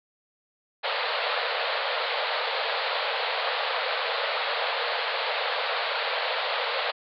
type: band-pass noise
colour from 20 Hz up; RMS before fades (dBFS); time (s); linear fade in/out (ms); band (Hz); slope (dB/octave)
pink; -28; 0.83-6.92; 20; 460 to 4500; 96
effects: none